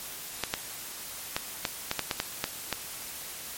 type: clicks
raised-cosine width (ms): 0.2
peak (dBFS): -9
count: 10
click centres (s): 0.437 / 0.539 / 1.365 / 1.652 / 1.914 / 1.993 / 2.112 / 2.201 / 2.441 / 2.727
effects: white hiss -40 dBFS RMS until 3.57 s + MP3 64 kbps